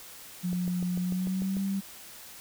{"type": "tone with pitch glide", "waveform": "sine", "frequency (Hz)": [178.9, 195.09], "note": ["F3", "G3"], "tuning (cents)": [42, -8], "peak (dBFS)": -27, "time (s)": [0.43, 1.81], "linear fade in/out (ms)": 20, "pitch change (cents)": 150, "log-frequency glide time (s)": [0.99, 1.61]}
{"type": "click train", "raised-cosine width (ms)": 2, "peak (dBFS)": -27, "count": 8, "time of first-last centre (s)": [0.53, 1.569], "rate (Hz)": 6.74}
{"effects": ["white hiss -47 dBFS RMS until 2.4 s"]}